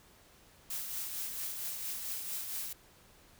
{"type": "noise with tremolo", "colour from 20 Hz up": "blue", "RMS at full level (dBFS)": -37, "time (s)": [0.7, 2.73], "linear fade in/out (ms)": 5, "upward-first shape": "triangle", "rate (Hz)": 4.4, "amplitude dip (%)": 45, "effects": ["pink hiss -61 dBFS RMS until 3.39 s"]}